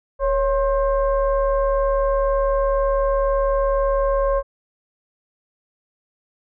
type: tone with frequency modulation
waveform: sine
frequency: 552 Hz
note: C#5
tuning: 7 cents flat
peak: -16 dBFS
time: 0.19-4.43 s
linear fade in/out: 50 ms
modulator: 514 Hz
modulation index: 0.84
effects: none